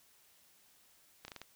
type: slowing click train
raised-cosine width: 0.2 ms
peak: -28 dBFS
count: 5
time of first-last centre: 1.25-1.416 s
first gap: 31 ms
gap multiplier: 1.2
effects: white hiss -66 dBFS RMS until 1.55 s